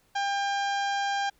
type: harmonic tone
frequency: 799 Hz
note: G5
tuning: 33 cents sharp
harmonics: 1 / 2 / 3 / 4 / 5 / 6 / 7 / 8 / 9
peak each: -27 / -32 / -42 / -38 / -45 / -45 / -44 / -49 / -51 dBFS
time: 0.15-1.3 s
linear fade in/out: 10 ms
effects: pink hiss -66 dBFS RMS until 1.39 s

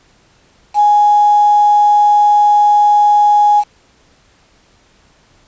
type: tone with quantisation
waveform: sine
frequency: 830.6 Hz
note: G#5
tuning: in tune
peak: -6 dBFS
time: 0.74-3.64 s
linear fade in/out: 50 ms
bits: 5
effects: pink hiss -51 dBFS RMS until 5.47 s + resampled to 16000 Hz

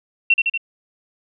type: tone with echo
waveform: sine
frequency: 2719 Hz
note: F7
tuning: 47 cents flat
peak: -10 dBFS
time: 0.3-0.34 s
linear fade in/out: 5 ms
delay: 79 ms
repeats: 3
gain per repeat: -3 dB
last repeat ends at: 0.577 s
effects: none

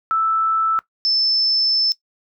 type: tone pair in turn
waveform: sine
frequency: 1318.5 / 5274 Hz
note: E6 / E8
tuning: 0 / 0 cents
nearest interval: 2 octaves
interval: 2400 cents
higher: second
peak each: -15 dBFS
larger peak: neither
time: 0.11-0.79 / 1.05-1.92 s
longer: second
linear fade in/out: 0 ms
effects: noise-tail reverb RT60 0.1 s tail -18 dB re dry

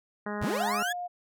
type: harmonic tone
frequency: 207.7 Hz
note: G#3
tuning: in tune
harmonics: 1 / 2 / 3 / 4 / 5 / 6 / 7 / 8 / 9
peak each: -35 / -38 / -40 / -41 / -42 / -43 / -43 / -44 / -45 dBFS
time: 0.26-0.83 s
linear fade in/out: 5 ms
type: linear sweep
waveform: 35% pulse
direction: up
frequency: 43.63 to 1746 Hz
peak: -27 dBFS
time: 0.41-0.93 s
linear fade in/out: 10 ms
type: tone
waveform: sine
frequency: 711 Hz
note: F5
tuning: 31 cents sharp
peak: -32 dBFS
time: 0.59-1.08 s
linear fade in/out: 20 ms
effects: none

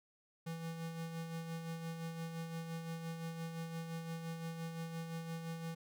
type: tone with tremolo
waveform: square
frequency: 164.81 Hz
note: E3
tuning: in tune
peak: -40 dBFS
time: 0.46-5.75 s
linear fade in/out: 10 ms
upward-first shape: sine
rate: 5.8 Hz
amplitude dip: 45%
effects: none

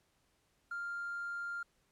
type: tone with hard clipping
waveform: sine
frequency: 1396.9 Hz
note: F6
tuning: in tune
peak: -38 dBFS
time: 0.71-1.63 s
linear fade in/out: 5 ms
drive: 1 dB
effects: pink hiss -75 dBFS RMS until 1.91 s + low-pass 12000 Hz 12 dB/octave

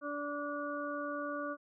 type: harmonic tone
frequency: 290.4 Hz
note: D4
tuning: 19 cents flat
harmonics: 1 / 2 / 4 / 5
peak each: -41 / -40 / -41 / -43 dBFS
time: 0.01-1.57 s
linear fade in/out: 50 ms
effects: none

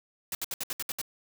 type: noise bursts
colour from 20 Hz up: white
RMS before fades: -33 dBFS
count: 8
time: 0.32-1.015 s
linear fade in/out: 2 ms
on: 30 ms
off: 65 ms
effects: none

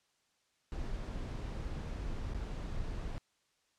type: noise with dropouts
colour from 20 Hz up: brown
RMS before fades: -39 dBFS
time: 0.72-3.18 s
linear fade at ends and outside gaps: 0 ms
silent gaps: 2.337-2.346 s
effects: white hiss -75 dBFS RMS until 3.78 s + low-pass 7000 Hz 12 dB/octave

